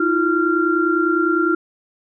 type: tone cluster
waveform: sine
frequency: 319.2 / 349.1 / 1382 Hz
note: D#4 / F4 / F6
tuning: +44 / -1 / -19 cents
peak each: -19 dBFS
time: 0-1.55 s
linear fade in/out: 5 ms
effects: none